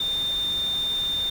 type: tone in noise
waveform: sine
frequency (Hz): 3613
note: A7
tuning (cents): +45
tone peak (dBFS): -23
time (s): 0-1.3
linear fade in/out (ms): 5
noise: pink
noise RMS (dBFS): -39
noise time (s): 0-1.3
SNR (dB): +13
effects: none